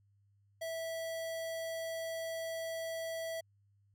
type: tone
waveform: square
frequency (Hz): 655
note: E5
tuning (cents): -11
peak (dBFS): -38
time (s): 0.61-3.41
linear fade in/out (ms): 10
effects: added 100 Hz sine -67 dBFS peak until 3.94 s